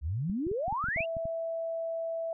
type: exponential sweep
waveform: sine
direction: up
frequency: 65.41 to 2936 Hz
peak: -29 dBFS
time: 0.01-1.06 s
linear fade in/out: 50 ms
type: clicks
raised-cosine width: 5 ms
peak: -28 dBFS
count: 11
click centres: 0.298 / 0.468 / 0.515 / 0.681 / 0.726 / 0.841 / 0.886 / 0.962 / 1.006 / 1.168 / 1.255 s
type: tone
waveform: sine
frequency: 659.3 Hz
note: E5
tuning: in tune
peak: -31 dBFS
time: 0.97-2.33 s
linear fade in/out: 2 ms
effects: none